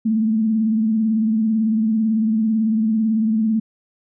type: tone with vibrato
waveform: sine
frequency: 220 Hz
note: A3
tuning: in tune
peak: -15 dBFS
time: 0.05-3.6 s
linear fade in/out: 10 ms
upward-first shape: triangle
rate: 18 Hz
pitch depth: 70 cents each way
effects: none